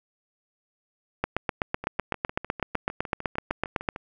two click trains, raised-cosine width 0.5 ms, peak -9 / -20 dBFS, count 22 / 15, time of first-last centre 1.24-3.888 / 1.84-3.961 s, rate 7.93 / 6.6 Hz, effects none

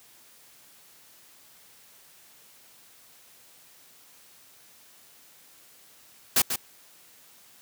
white noise with echo, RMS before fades -20 dBFS, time 6.36-6.42 s, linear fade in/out 5 ms, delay 140 ms, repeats 1, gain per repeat -8 dB, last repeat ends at 6.56 s, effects white hiss -55 dBFS RMS until 7.61 s + high-pass 80 Hz 12 dB/octave

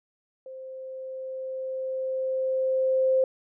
sine tone with level ramp, 523.3 Hz, C5, in tune, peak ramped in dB -38 to -18 dBFS, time 0.46-3.24 s, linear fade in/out 2 ms, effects none

